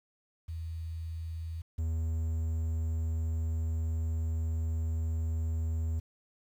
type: tone pair in turn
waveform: sine / triangle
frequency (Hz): 82 / 80.78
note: E2 / E2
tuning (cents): -9 / -35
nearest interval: unison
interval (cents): 26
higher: first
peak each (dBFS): -35 / -27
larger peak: second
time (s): 0.48-1.62 / 1.78-6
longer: second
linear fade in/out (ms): 10
effects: 10-bit